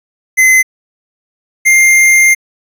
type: tone pair in turn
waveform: square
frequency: 2050 / 2108 Hz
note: C7 / C7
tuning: -36 / +12 cents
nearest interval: unison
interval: 48 cents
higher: second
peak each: -5 dBFS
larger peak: neither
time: 0.37-0.63 / 1.65-2.35 s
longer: second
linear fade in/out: 20 ms
effects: resampled to 32000 Hz